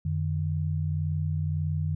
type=tone pair together; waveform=sine; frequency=90.68 / 152.5 Hz; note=F#2 / D#3; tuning=-34 / -34 cents; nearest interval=major sixth; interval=900 cents; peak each=-28 dBFS; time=0.05-1.95 s; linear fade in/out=5 ms; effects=none